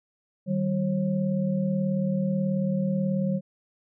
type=tone cluster; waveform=sine; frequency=153.7 / 192.1 / 540 Hz; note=D#3 / G3 / C#5; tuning=-21 / -35 / -45 cents; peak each=-30 / -24 / -32 dBFS; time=0.46-3.41 s; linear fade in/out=50 ms; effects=none